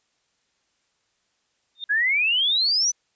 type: tone with exponential growth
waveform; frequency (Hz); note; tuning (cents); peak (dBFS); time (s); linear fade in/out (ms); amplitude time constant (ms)
sine; 3642; A#7; -41; -25; 1.75-1.84; 1; 18
type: exponential sweep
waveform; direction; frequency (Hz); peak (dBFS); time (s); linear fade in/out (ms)
sine; up; 1621 to 6100; -18; 1.89-2.92; 20
effects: white hiss -70 dBFS RMS until 3.15 s + resampled to 16000 Hz